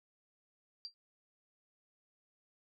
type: tone with exponential decay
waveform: sine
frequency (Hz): 4722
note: D8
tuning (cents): +9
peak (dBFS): -37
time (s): 0.85-0.94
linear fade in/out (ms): 0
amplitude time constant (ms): 18
effects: none